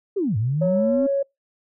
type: linear two-way sweep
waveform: sine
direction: down then up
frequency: 422.8 to 100.8 to 274.5 Hz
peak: -19 dBFS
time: 0.16-1.07 s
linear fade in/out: 10 ms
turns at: 0.37 s
type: tone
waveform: sine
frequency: 554.4 Hz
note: C#5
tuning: in tune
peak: -18 dBFS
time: 0.61-1.23 s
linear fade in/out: 10 ms
effects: noise-tail reverb RT60 0.2 s tail -26 dB re dry + tanh soft clip ceiling -10 dBFS